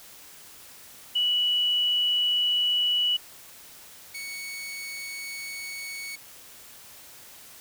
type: tone pair in turn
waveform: sine / sawtooth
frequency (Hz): 2945 / 2224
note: F#7 / C#7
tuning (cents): -9 / +5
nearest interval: perfect fourth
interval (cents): 486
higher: first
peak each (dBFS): -21 / -31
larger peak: first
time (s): 1.15-3.17 / 4.14-6.16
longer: neither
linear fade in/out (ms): 10
effects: white hiss -48 dBFS RMS until 7.6 s